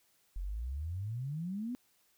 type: exponential sweep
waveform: sine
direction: up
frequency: 42 to 256.3 Hz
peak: -35 dBFS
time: 0.36-1.75 s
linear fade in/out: 0 ms
effects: white hiss -71 dBFS RMS until 2.17 s